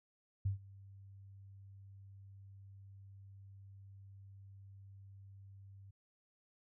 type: tone with ADSR envelope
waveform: sine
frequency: 98 Hz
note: G2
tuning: in tune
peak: -30 dBFS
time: 0.45-5.91 s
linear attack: 9 ms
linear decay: 120 ms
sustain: -23 dB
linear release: 8 ms
effects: none